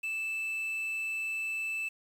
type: tone with quantisation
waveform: triangle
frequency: 2637 Hz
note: E7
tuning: in tune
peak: -30 dBFS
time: 0.03-1.89 s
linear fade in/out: 10 ms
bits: 9
effects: none